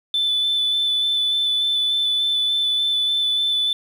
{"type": "tone with vibrato", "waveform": "sine", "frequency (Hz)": 3506, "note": "A7", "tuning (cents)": -7, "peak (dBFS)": -16, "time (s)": [0.14, 3.73], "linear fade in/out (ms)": 2, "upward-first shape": "square", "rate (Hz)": 3.4, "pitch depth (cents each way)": 11, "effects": ["tanh soft clip ceiling -14 dBFS", "8-bit"]}